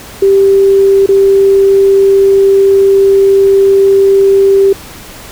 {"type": "tone with dropouts", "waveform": "sine", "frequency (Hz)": 392, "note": "G4", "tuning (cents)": 0, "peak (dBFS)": -3, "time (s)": [0.22, 4.73], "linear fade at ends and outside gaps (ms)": 5, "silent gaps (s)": [1.062, 1.088], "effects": ["pink hiss -30 dBFS RMS until 5.31 s"]}